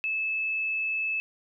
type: tone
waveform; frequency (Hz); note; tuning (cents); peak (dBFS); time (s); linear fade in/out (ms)
sine; 2611; E7; -17; -26; 0.04-1.2; 0
effects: none